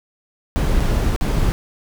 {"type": "noise with dropouts", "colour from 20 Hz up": "brown", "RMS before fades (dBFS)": -17, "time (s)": [0.56, 1.52], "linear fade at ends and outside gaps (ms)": 0, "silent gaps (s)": [[0.801, 0.805], [1.162, 1.211]], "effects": []}